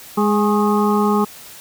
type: harmonic tone with a mistuned harmonic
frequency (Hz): 207.7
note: G#3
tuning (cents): 0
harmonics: 1 / 2 / 4 / 5 / 6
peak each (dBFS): -16 / -19 / -22 / -23 / -24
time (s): 0.17-1.25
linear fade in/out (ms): 10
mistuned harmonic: 5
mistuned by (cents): +66
effects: white hiss -39 dBFS RMS until 1.6 s